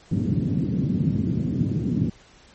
pink band-pass noise, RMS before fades -23 dBFS, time 0.11-2.1 s, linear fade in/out 5 ms, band 110 to 270 Hz, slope 24 dB/octave, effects pink hiss -52 dBFS RMS until 2.54 s + MP3 32 kbps

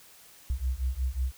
sine beating tone pair, 61.6 / 67.1 Hz, B1 / C2, -4 / +44 cents, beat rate 5.5 Hz, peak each -30 / -30 dBFS, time 0.5-1.32 s, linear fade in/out 0 ms, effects white hiss -54 dBFS RMS until 1.37 s

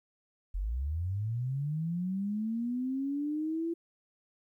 sine linear sweep, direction up, 42 to 339 Hz, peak -30 dBFS, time 0.54-3.74 s, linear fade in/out 10 ms, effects 12-bit

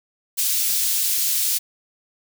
white high-pass noise, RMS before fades -21 dBFS, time 0.37-1.59 s, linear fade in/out 20 ms, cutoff 3900 Hz, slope 12 dB/octave, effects none

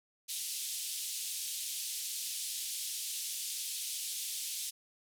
white band-pass noise, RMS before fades -39 dBFS, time 0.28-4.71 s, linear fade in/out 20 ms, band 3000 to 12000 Hz, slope 24 dB/octave, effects none

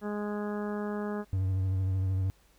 harmonic tone, 207.7 Hz, G#3, in tune, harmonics 1 / 2 / 3 / 4 / 5 / 6 / 7 / 8, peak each -33 / -36 / -42 / -44 / -47 / -46 / -50 / -48 dBFS, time 0.01-1.25 s, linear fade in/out 50 ms
triangle tone with vibrato, 94.7 Hz, F#2, 41 cents sharp, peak -24 dBFS, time 1.33-2.3 s, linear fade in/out 0 ms, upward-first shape triangle, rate 13 Hz, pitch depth 35 cents each way
effects added 50 Hz sine -65 dBFS peak until 2.58 s + pink hiss -65 dBFS RMS until 2.58 s

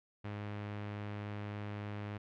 sawtooth tone with low-pass filter, 103.5 Hz, G#2, 5 cents flat, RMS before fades -42 dBFS, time 0.24-2.18 s, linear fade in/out 10 ms, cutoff 2500 Hz, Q 1.2, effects none

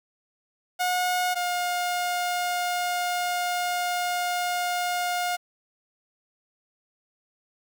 sawtooth tone pair in turn, 724 / 712.4 Hz, F#5 / F5, -38 / +34 cents, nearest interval unison, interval 28 cents, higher first, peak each -19 / -21 dBFS, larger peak first, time 0.79-1.35 / 1.35-5.37 s, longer second, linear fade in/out 20 ms, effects 9-bit

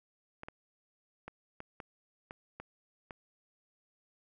clicks, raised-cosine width 0.5 ms, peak -28 dBFS, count 8, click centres 0.434 / 0.485 / 1.28 / 1.604 / 1.802 / 2.309 / 2.6 / 3.108 s, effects none

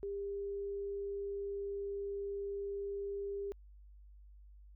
sine tone, 400.2 Hz, G4, 36 cents sharp, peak -37 dBFS, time 0.03-3.52 s, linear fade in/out 0 ms, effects added 50 Hz sine -54 dBFS peak until 4.75 s

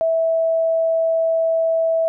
sine tone, 654 Hz, E5, 14 cents flat, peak -15 dBFS, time 0.01-2.08 s, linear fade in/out 0 ms, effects none

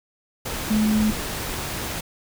sine tone in noise, 214.8 Hz, A3, 41 cents flat, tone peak -17 dBFS, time 0.7-1.11 s, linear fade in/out 10 ms, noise pink, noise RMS -29 dBFS, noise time 0.45-2.01 s, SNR +9 dB, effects none

